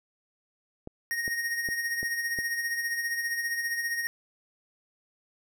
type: clicks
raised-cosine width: 2 ms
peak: -25 dBFS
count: 5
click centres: 0.874 / 1.279 / 1.688 / 2.03 / 2.388 s
type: tone with tremolo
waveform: square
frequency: 1864.7 Hz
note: A#6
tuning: in tune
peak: -27 dBFS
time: 1.11-4.07 s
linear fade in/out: 0 ms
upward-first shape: sine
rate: 15 Hz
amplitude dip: 50%
effects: none